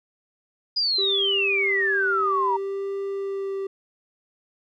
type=exponential sweep; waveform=sine; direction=down; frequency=4978 to 922 Hz; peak=-20 dBFS; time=0.76-2.57 s; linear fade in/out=10 ms
type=tone with vibrato; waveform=triangle; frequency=392 Hz; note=G4; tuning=in tune; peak=-24 dBFS; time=0.98-3.67 s; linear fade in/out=5 ms; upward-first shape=sine; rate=0.62 Hz; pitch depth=12 cents each way
effects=none